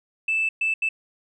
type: tone bursts at uneven times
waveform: sine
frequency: 2637 Hz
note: E7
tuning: in tune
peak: -19 dBFS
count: 3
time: 0.28-0.49 / 0.61-0.74 / 0.82-0.89 s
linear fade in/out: 5 ms
effects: tanh soft clip ceiling -16 dBFS